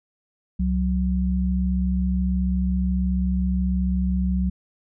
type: tone pair together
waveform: sine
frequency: 66.44 / 185 Hz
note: C2 / F#3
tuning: +27 / 0 cents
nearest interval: octave + tritone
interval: 1773 cents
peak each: -22 dBFS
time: 0.59-4.5 s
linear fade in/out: 10 ms
effects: none